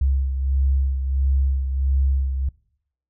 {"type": "beating tone pair", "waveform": "sine", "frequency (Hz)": [67.2, 68.7], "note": ["C2", "C#2"], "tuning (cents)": [47, -15], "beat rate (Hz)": 1.5, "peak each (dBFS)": [-18, -27], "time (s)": [0.01, 2.49], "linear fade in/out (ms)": 5, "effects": ["noise-tail reverb RT60 0.7 s tail -23 dB re dry"]}